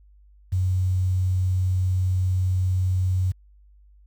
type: tone with quantisation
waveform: sine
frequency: 92.5 Hz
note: F#2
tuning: in tune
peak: -19 dBFS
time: 0.52-3.32 s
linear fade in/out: 10 ms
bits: 8
effects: added 50 Hz sine -50 dBFS peak until 4.06 s